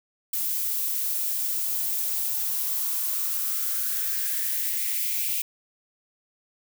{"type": "noise with high-pass filter sweep", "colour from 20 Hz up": "violet", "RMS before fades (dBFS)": -27, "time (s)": [0.33, 5.42], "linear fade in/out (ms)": 5, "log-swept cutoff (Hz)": [390, 2500], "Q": 4.5, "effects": []}